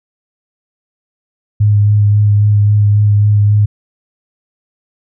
sine tone with vibrato, 103.83 Hz, G#2, in tune, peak -6 dBFS, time 1.6-3.66 s, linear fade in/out 10 ms, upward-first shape sine, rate 3.7 Hz, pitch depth 16 cents each way, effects none

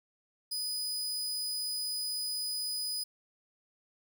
sawtooth tone, 4978 Hz, D#8, in tune, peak -30 dBFS, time 0.51-3.04 s, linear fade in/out 10 ms, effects none

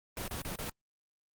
pink noise bursts, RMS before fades -38 dBFS, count 4, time 0.17-0.697 s, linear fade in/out 2 ms, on 110 ms, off 29 ms, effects Opus 24 kbps

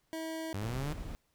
25% pulse tone, 322.1 Hz, E4, 40 cents flat, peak -33 dBFS, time 0.13-0.53 s, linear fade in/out 0 ms
sawtooth linear sweep, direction up, 93.9 to 154.4 Hz, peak -31 dBFS, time 0.54-0.93 s, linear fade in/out 0 ms
brown noise, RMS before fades -41 dBFS, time 0.62-1.15 s, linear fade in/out 0 ms
effects pink hiss -75 dBFS RMS until 1.34 s

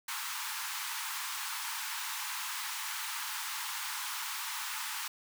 pink high-pass noise, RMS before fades -38 dBFS, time 0.08-5.08 s, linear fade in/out 5 ms, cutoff 850 Hz, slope 96 dB/octave, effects none

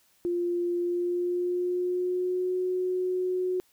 sine tone with pitch glide, 349.2 to 366.6 Hz, F4 to F#4, 0 to -16 cents, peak -25 dBFS, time 0.25-3.6 s, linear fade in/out 0 ms, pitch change +84 cents, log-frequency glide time 0.78-2.55 s, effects white hiss -65 dBFS RMS until 3.72 s

